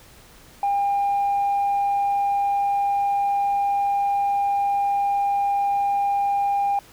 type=tone; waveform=sine; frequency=803 Hz; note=G5; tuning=41 cents sharp; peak=-17 dBFS; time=0.63-6.79 s; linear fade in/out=2 ms; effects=tanh soft clip ceiling -16 dBFS + pink hiss -49 dBFS RMS until 6.92 s